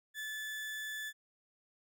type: tone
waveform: 35% pulse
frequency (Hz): 1737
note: A6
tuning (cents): -23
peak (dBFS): -37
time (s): 0.14-1.13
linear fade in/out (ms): 50
effects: none